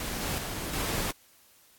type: noise with level steps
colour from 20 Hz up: pink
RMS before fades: -34 / -32 / -36 / -31 dBFS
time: 0-1.11 s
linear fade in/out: 2 ms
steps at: 0.21 / 0.38 / 0.73 s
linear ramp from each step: 5 ms
effects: white hiss -60 dBFS RMS until 1.78 s + AAC 64 kbps